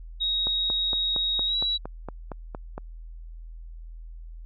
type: tone with pitch glide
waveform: sine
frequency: 3781 to 3903 Hz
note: A#7 to B7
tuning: +24 to -21 cents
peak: -23 dBFS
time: 0.2-1.78 s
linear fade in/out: 20 ms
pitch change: +55 cents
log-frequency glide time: 1.46-1.56 s
type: click train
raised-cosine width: 1 ms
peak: -20 dBFS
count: 11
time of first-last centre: 0.47-2.779 s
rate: 4.33 Hz
effects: added 41 Hz sine -38 dBFS peak until 4.45 s